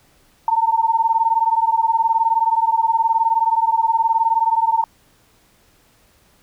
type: beating tone pair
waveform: sine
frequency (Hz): 897 / 916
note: A5 / A#5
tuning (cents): +33 / -31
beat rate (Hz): 19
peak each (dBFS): -17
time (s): 0.48-4.84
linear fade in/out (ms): 2
effects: pink hiss -56 dBFS RMS until 6.42 s